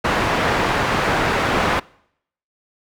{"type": "low-pass noise", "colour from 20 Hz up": "white", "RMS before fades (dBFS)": -19, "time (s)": [0.04, 1.8], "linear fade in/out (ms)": 10, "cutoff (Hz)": 1500, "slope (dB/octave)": 12, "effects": ["noise-tail reverb RT60 0.7 s tail -24 dB re dry"]}